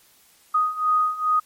sine beating tone pair, 1244.5 / 1246.9 Hz, D#6 / D#6, 0 / +3 cents, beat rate 2.4 Hz, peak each -23 / -20 dBFS, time 0.54-1.4 s, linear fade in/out 10 ms, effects white hiss -56 dBFS RMS until 1.45 s + MP3 64 kbps

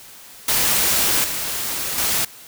white noise with level steps, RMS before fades -18 / -25 / -20 dBFS, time 0.48-2.25 s, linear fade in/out 5 ms, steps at 1.24 / 1.98 s, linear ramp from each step 2 ms, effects white hiss -42 dBFS RMS until 2.47 s

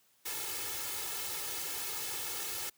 white noise with comb filter, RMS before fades -38 dBFS, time 0.25-2.7 s, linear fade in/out 10 ms, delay 2.3 ms, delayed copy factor +0.9, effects white hiss -69 dBFS RMS until 2.77 s + high-pass 80 Hz 12 dB/octave

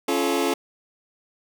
sawtooth chord, Db augmented, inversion none, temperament just, 277.2 / 346.5 / 433.1 Hz, Db4 / F4 / A4, 0 / -14 / -27 cents, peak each -21 dBFS, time 0.08-0.54 s, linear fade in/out 5 ms, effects none

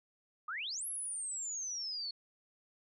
sine exponential two-way sweep, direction up then down, 1174.7 to 11330 to 4330 Hz, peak -37 dBFS, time 0.48-2.11 s, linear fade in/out 5 ms, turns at 0.87 s, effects none

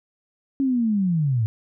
sine linear sweep, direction down, 277.1 to 103.7 Hz, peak -18 dBFS, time 0.6-1.46 s, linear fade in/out 0 ms, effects none

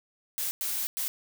blue noise bursts at uneven times, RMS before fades -31 dBFS, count 3, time 0.38-0.51 / 0.61-0.87 / 0.97-1.08 s, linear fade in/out 0 ms, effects none

